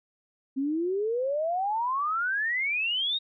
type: exponential sweep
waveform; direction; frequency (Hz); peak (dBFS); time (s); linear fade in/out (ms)
sine; up; 261.6 to 3797; -25; 0.56-3.19; 20
effects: none

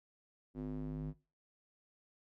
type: tone with band-pass filter sweep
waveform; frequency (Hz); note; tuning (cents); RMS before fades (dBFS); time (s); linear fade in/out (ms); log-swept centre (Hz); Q
square; 51.3; G#1; -21; -41; 0.54-1.14; 50; 280 to 180; 2.1
effects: noise-tail reverb RT60 0.3 s tail -18 dB re dry

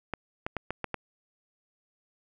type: clicks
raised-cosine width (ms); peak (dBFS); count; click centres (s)
0.5; -16; 6; 0.137 / 0.465 / 0.567 / 0.706 / 0.843 / 0.943
effects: none

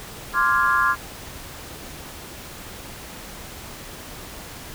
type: chord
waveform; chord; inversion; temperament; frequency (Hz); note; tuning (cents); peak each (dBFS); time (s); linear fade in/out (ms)
sine; D half-diminished seventh; third; equal; 1046.5 / 1174.7 / 1396.9 / 1661.2; C6 / D6 / F6 / Ab6; 0 / 0 / 0 / 0; -21 / -23 / -21 / -23; 0.33-0.96; 50
effects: pink hiss -38 dBFS RMS until 4.74 s

